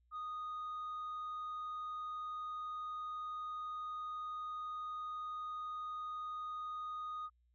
sine tone, 1239 Hz, D#6, 8 cents flat, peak -38 dBFS, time 0.11-7.3 s, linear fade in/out 50 ms, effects tanh soft clip ceiling -39 dBFS + added 60 Hz sine -70 dBFS peak until 7.54 s

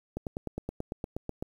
slowing click train, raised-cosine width 2 ms, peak -20 dBFS, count 12, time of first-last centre 0.17-1.425 s, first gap 98 ms, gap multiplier 1.03, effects 9-bit

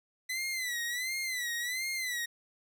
sawtooth tone with vibrato, 2000 Hz, B6, 21 cents sharp, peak -29 dBFS, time 0.29-2.26 s, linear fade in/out 10 ms, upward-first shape sine, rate 1.4 Hz, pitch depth 110 cents each way, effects none

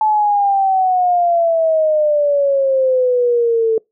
sine exponential sweep, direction down, 869 to 441.7 Hz, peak -11 dBFS, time 0.01-3.78 s, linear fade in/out 2 ms, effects noise-tail reverb RT60 0.2 s tail -26 dB re dry

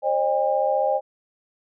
sine tone cluster, 532 / 607 / 805 Hz, C5 / D#5 / G5, +29 / -43 / +46 cents, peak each -23 dBFS, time 0.02-1.01 s, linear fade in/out 50 ms, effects none

